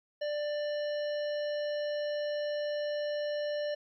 harmonic tone with a mistuned harmonic, 591 Hz, D5, 11 cents sharp, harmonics 1 / 3 / 5 / 7 / 9, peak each -31 / -44 / -47 / -50 / -51 dBFS, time 0.21-3.75 s, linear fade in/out 10 ms, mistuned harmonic 9, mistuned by +63 cents, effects 12-bit

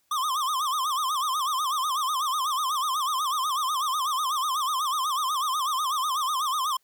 square tone with vibrato, 1133 Hz, C#6, 37 cents sharp, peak -25 dBFS, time 0.11-6.77 s, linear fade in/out 5 ms, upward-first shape sine, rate 8.1 Hz, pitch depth 180 cents each way, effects white hiss -70 dBFS RMS until 6.83 s

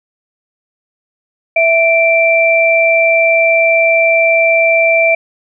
sine tone pair together, 659 / 2348 Hz, E5 / D7, -1 / -1 cents, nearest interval octave + minor seventh, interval 2200 cents, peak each -10 dBFS, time 1.56-5.15 s, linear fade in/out 5 ms, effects none

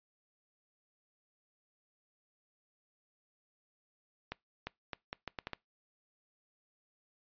accelerating click train, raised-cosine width 0.3 ms, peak -22 dBFS, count 8, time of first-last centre 4.32-5.533 s, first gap 350 ms, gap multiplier 0.75, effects noise-tail reverb RT60 0.2 s tail -24 dB re dry + resampled to 11025 Hz

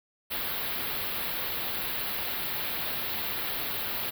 white band-stop noise, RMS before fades -32 dBFS, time 0.3-4.11 s, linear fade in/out 20 ms, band 4400 to 12000 Hz, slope 48 dB/octave, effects none

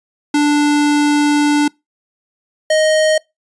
square tone pair in turn, 293.7 / 623.7 Hz, D4 / D#5, 0 / +4 cents, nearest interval octave + minor second, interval 1304 cents, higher second, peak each -11 dBFS, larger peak neither, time 0.34-1.68 / 2.7-3.18 s, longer first, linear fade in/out 5 ms, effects noise-tail reverb RT60 0.2 s tail -25 dB re dry + resampled to 22050 Hz

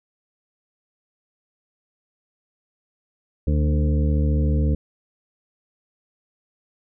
harmonic tone with a mistuned harmonic, 74.4 Hz, D2, 23 cents sharp, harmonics 1 / 2 / 3 / 4 / 6 / 7, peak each -18 / -24 / -28 / -30 / -34 / -35 dBFS, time 3.47-4.75 s, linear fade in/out 5 ms, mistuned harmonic 2, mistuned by +17 cents, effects none

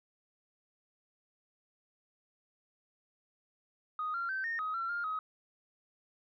sine tone with pitch steps, 1245 / 1380 / 1547 / 1838 / 1261 / 1355 / 1405 / 1266 Hz, D#6 / F6 / G6 / A#6 / D#6 / E6 / F6 / D#6, +1 / -21 / -23 / -25 / +23 / +47 / +10 / +30 cents, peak -32 dBFS, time 3.99-5.19 s, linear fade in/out 2 ms, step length 150 ms, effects tanh soft clip ceiling -28 dBFS

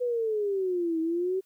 sine exponential two-way sweep, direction down then up, 500 to 319.8 to 385.5 Hz, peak -25 dBFS, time 0-1.41 s, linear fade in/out 20 ms, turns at 1 s, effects white hiss -70 dBFS RMS until 1.45 s

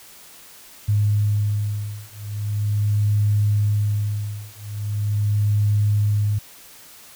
sine beating tone pair, 103.83 / 104.24 Hz, G#2 / G#2, 0 / +7 cents, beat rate 0.41 Hz, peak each -21 dBFS, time 0.88-6.39 s, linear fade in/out 10 ms, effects white hiss -45 dBFS RMS until 7.15 s

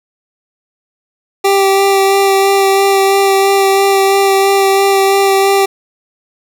25% pulse tone with vibrato, 391.7 Hz, G4, 1 cent flat, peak -4 dBFS, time 1.44-5.66 s, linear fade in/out 10 ms, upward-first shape sine, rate 3 Hz, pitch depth 14 cents each way, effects none

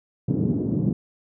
white band-pass noise, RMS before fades -23 dBFS, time 0.28-0.93 s, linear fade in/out 5 ms, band 110 to 290 Hz, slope 24 dB/octave, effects none

